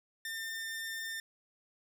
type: tone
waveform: sawtooth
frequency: 1802 Hz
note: A6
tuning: 41 cents sharp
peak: -34 dBFS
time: 0.25-1.2 s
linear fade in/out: 2 ms
effects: none